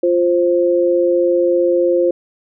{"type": "tone pair together", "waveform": "sine", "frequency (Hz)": [349.2, 526.1], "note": ["F4", "C5"], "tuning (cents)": [0, 9], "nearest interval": "perfect fifth", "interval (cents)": 709, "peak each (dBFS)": -14, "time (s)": [0.03, 2.11], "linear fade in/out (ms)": 5, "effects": []}